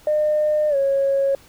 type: tone with pitch glide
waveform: sine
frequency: 606 to 549.3 Hz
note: D#5 to C#5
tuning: -46 to -16 cents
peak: -15 dBFS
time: 0.07-1.35 s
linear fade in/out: 2 ms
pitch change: -170 cents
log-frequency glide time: 0.69-0.76 s
effects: tanh soft clip ceiling -11 dBFS + pink hiss -50 dBFS RMS until 1.48 s